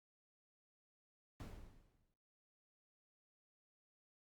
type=noise with exponential decay; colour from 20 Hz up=brown; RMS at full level=-45 dBFS; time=1.4-2.14 s; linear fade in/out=0 ms; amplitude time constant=160 ms; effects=noise-tail reverb RT60 1.0 s tail -23 dB re dry + Opus 48 kbps